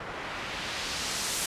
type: noise with low-pass filter sweep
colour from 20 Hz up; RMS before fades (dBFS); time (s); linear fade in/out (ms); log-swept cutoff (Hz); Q
white; -34; 0-1.46; 5; 1400 to 10000; 0.92
effects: resampled to 32000 Hz